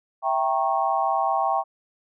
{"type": "chord", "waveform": "sine", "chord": "E diminished seventh", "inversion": "none", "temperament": "equal with one note detuned", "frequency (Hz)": [659.3, 784, 932.3, 1095.4], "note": ["E5", "G5", "Bb5", "Db6"], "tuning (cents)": [0, 0, 0, -21], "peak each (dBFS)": [-27, -23, -28, -26], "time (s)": [0.22, 1.64], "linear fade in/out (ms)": 50, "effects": []}